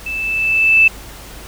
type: tone with level ramp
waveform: sine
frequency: 2637 Hz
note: E7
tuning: in tune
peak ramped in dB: -21 to -5 dBFS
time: 0.06-0.88 s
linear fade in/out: 5 ms
effects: added 50 Hz sine -36 dBFS peak until 1.47 s + pink hiss -36 dBFS RMS until 1.47 s